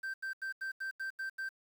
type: tone bursts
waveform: triangle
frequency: 1563 Hz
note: G6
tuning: 6 cents flat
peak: -34 dBFS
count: 8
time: 0.03-1.491 s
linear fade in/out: 10 ms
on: 110 ms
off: 83 ms
effects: 10-bit